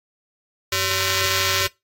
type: ring-modulated tone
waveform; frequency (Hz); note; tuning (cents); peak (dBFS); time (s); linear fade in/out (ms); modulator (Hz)
5% pulse; 477.8; A#4; +43; -5; 0.72-1.67; 5; 862
effects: noise-tail reverb RT60 0.2 s tail -21 dB re dry + AAC 48 kbps